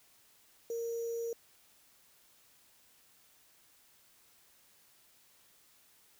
sine tone with sample-and-hold, 464.2 Hz, A#4, 7 cents flat, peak -34 dBFS, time 0.7-1.33 s, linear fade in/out 2 ms, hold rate 6300 Hz, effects white hiss -65 dBFS RMS until 6.19 s

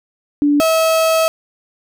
sine / 35% pulse tone pair in turn, 290.6 / 646.4 Hz, D4 / E5, -18 / -34 cents, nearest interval octave + major second, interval 1384 cents, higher second, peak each -10 dBFS, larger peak neither, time 0.42-0.6 / 0.6-1.28 s, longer second, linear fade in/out 0 ms, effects none

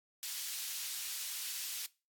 pink high-pass noise, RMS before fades -41 dBFS, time 0.23-1.86 s, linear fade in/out 0 ms, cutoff 3600 Hz, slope 12 dB/octave, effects noise-tail reverb RT60 0.3 s tail -21 dB re dry + AAC 64 kbps

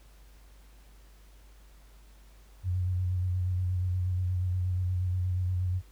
sine tone with vibrato, 91 Hz, F#2, 28 cents flat, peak -26 dBFS, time 2.63-5.82 s, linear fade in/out 50 ms, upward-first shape square, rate 8.4 Hz, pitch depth 25 cents each way, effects added 50 Hz sine -52 dBFS peak until 5.91 s + pink hiss -62 dBFS RMS until 5.91 s

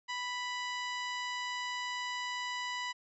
harmonic tone with a mistuned harmonic, 987.8 Hz, B5, in tune, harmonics 1 / 2 / 3 / 4 / 5 / 6 / 7 / 8, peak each -39 / -39 / -43 / -47 / -49 / -54 / -56 / -56 dBFS, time 0.08-2.93 s, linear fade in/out 20 ms, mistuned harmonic 8, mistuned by -78 cents, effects none

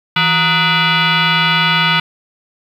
sine tone with frequency modulation, 709 Hz, F5, 26 cents sharp, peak -10 dBFS, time 0.16-2 s, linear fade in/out 5 ms, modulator 546 Hz, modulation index 5.3, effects 7-bit

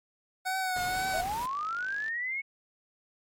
25% pulse tone with vibrato, 742 Hz, F#5, 5 cents sharp, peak -25 dBFS, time 0.45-1.22 s, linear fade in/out 20 ms, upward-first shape triangle, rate 2 Hz, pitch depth 49 cents each way
pink noise, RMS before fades -41 dBFS, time 0.76-1.46 s, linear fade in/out 2 ms
click train, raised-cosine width 0.2 ms, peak -30 dBFS, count 52, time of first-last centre 1.08-2.082 s, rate 50.9 Hz
sine linear sweep, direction up, 607 to 2217 Hz, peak -30 dBFS, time 1.13-2.42 s, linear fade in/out 20 ms
effects MP3 64 kbps

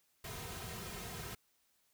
pink noise with comb filter, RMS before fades -45 dBFS, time 0.24-1.35 s, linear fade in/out 5 ms, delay 3.5 ms, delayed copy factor -0.8, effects white hiss -75 dBFS RMS until 1.93 s

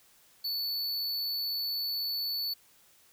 square tone, 4462 Hz, C#8, 11 cents sharp, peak -31 dBFS, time 0.44-2.54 s, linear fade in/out 10 ms, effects white hiss -62 dBFS RMS until 3.12 s

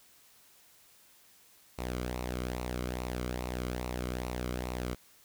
sawtooth tone with flanger, 61.74 Hz, B1, in tune, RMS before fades -36 dBFS, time 1.78-4.95 s, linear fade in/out 10 ms, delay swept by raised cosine 0.6 to 1.16 ms, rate 2.4 Hz, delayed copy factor -0.55, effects white hiss -61 dBFS RMS until 5.24 s

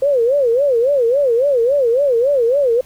sine tone with vibrato, 515 Hz, C5, 28 cents flat, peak -11 dBFS, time 0.02-2.81 s, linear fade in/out 5 ms, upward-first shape sine, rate 3.6 Hz, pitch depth 210 cents each way, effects pink hiss -47 dBFS RMS until 2.85 s

